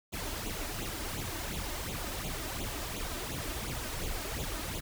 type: noise with flanger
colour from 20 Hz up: pink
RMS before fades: -37 dBFS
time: 0.12-4.81 s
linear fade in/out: 20 ms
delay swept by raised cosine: 0.28 to 3.28 ms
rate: 2.8 Hz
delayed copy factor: +0.75
effects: none